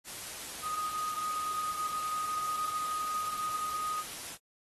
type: tone in noise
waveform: sine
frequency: 1244.5 Hz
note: D#6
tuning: in tune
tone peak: -32 dBFS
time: 0.62-4.04 s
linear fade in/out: 50 ms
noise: white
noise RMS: -42 dBFS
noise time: 0.04-4.38 s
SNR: +7 dB
effects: AAC 32 kbps